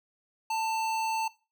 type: tone with notch filter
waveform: square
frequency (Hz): 890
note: A5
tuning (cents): +20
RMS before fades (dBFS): -30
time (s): 0.5-1.28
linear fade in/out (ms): 5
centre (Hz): 11000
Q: 1.5
effects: noise-tail reverb RT60 0.3 s tail -19 dB re dry